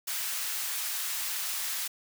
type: high-pass noise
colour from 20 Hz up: white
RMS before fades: -33 dBFS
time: 0.07-1.88 s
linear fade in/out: 10 ms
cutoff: 1100 Hz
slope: 12 dB/octave
effects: none